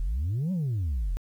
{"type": "exponential two-way sweep", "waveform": "sine", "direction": "up then down", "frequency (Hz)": [38, 194.7, 38], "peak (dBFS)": -23, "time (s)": [0, 1.17], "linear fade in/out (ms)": 0, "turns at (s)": 0.52, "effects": ["tanh soft clip ceiling -24 dBFS", "10-bit"]}